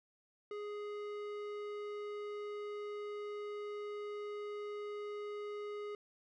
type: tone with low-pass filter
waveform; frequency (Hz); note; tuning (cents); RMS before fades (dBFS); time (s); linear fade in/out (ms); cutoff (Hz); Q
square; 415.3; G#4; 0; -43; 0.51-5.95; 2; 2700; 0.57
effects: none